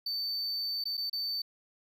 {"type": "tone with dropouts", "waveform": "triangle", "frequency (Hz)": 4553, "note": "C#8", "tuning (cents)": 45, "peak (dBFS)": -30, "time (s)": [0.06, 1.42], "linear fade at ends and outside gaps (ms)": 5, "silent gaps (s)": [[0.84, 0.854], [0.971, 0.976], [1.098, 1.129]], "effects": []}